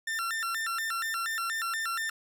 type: tone with vibrato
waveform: 40% pulse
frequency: 1563 Hz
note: G6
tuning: 6 cents flat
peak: -29 dBFS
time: 0.07-2.1 s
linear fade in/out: 5 ms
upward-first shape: square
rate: 4.2 Hz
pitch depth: 240 cents each way
effects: none